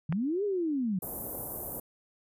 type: linear two-way sweep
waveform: sine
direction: up then down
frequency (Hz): 142 to 421.5 to 174.4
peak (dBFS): -27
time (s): 0.09-0.99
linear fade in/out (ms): 5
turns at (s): 0.44
type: click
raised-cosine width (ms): 0.5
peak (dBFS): -22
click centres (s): 0.125
type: band-stop noise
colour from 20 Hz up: white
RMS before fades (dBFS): -33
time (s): 1.02-1.8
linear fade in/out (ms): 5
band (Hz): 760 to 13000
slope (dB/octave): 24
effects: resampled to 32000 Hz